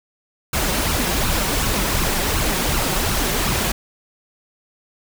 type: noise with flanger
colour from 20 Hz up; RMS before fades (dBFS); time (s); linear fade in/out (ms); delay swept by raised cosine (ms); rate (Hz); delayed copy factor
pink; -20; 0.53-3.72; 5; 0.72 to 5.52; 2.7; +0.6
effects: none